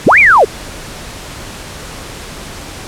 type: linear two-way sweep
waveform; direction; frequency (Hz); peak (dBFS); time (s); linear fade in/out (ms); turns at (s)
sine; up then down; 40.1 to 2478 to 355; -3; 0.06-0.45; 10; 0.19
effects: pink hiss -28 dBFS RMS until 2.87 s + low-pass 10000 Hz 12 dB/octave